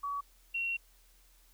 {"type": "tone pair in turn", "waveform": "sine", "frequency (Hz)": [1134, 2736], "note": ["C#6", "F7"], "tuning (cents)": [39, -36], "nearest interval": "octave + minor third", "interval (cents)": 1525, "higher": "second", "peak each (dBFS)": [-33, -31], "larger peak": "second", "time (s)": [[0.03, 0.21], [0.54, 0.77]], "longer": "second", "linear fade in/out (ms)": 10, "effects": ["added 41 Hz sine -62 dBFS peak until 1.53 s", "white hiss -66 dBFS RMS until 1.53 s"]}